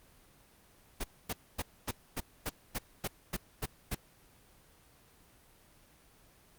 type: noise bursts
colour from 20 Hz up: pink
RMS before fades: -34 dBFS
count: 11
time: 1-3.951 s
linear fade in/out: 10 ms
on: 41 ms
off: 250 ms
effects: pink hiss -62 dBFS RMS until 6.58 s + Opus 24 kbps